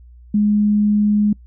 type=tone; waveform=sine; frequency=208.5 Hz; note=G#3; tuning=7 cents sharp; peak=-12 dBFS; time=0.34-1.33 s; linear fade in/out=5 ms; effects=noise-tail reverb RT60 0.1 s tail -25 dB re dry + added 60 Hz sine -40 dBFS peak until 1.46 s